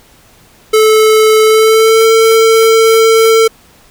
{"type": "tone with pitch glide", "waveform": "square", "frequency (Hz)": [435.1, 448.4], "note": ["A4", "A4"], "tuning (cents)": [-19, 33], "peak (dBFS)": -5, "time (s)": [0.73, 3.48], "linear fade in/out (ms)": 10, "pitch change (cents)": 52, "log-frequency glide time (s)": [1.43, 2.05], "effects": ["pink hiss -44 dBFS RMS until 3.9 s"]}